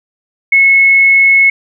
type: tone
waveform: sine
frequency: 2188 Hz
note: C#7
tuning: 23 cents flat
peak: -4 dBFS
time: 0.52-1.5 s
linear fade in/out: 5 ms
effects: none